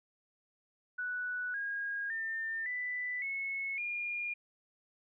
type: tone with pitch steps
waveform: sine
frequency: 1480 / 1632.7 / 1801.2 / 1987 / 2192 / 2418 Hz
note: F#6 / G#6 / A6 / B6 / C#7 / D7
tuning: 0 / -30 / +40 / +10 / -20 / +50 cents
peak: -34 dBFS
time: 0.98-4.34 s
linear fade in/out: 10 ms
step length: 560 ms
effects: none